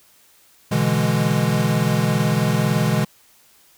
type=chord; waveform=square; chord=E dominant seventh; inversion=second; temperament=equal; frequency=123.47 / 146.83 / 164.81 / 207.7 Hz; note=B2 / D3 / E3 / G#3; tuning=0 / 0 / 0 / 0 cents; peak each=-23 dBFS; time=0.71-3.05 s; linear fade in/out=10 ms; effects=white hiss -54 dBFS RMS until 3.77 s

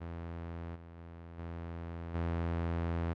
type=tone with level steps; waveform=sawtooth; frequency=84.2 Hz; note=E2; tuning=37 cents sharp; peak=-36 / -45 / -43 / -36 / -28 dBFS; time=0-3.14 s; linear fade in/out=20 ms; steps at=0.75 / 0.97 / 1.38 / 2.14 s; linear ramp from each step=10 ms; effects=low-pass 2000 Hz 12 dB/octave

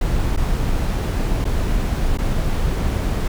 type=noise with dropouts; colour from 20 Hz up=brown; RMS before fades=-19 dBFS; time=0.01-3.28 s; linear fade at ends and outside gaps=5 ms; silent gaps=0.365-0.373 / 1.444-1.451 / 2.175-2.185 s; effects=none

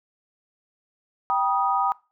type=chord; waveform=sine; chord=G augmented; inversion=none; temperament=equal with one note detuned; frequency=784 / 965.2 / 1244.5 Hz; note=G5 / B5 / D#6; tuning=0 / -40 / 0 cents; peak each=-24 dBFS; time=1.3-1.92 s; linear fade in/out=0 ms; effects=noise-tail reverb RT60 0.3 s tail -22 dB re dry

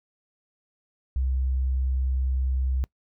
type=tone; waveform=sine; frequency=65 Hz; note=C2; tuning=11 cents flat; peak=-22 dBFS; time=1.16-2.84 s; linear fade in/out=0 ms; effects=noise-tail reverb RT60 0.1 s tail -24 dB re dry

